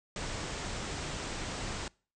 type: low-pass noise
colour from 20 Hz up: pink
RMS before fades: -38 dBFS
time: 0.16-1.88 s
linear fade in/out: 2 ms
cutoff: 8500 Hz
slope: 96 dB/octave
effects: noise-tail reverb RT60 0.4 s tail -25 dB re dry